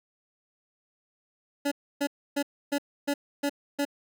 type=tone bursts; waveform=25% pulse; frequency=285.1 Hz; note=C#4; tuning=49 cents sharp; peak=-21 dBFS; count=7; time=1.65-3.852 s; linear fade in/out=10 ms; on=66 ms; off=290 ms; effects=none